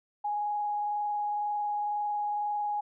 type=tone with frequency modulation; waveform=sine; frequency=830.6 Hz; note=G#5; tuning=in tune; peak=-28 dBFS; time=0.24-2.81 s; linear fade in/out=10 ms; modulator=22 Hz; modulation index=0.32; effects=none